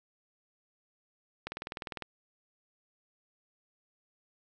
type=click train; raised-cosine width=0.3 ms; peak=-21 dBFS; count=12; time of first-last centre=1.47-2.023 s; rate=19.9 Hz; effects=none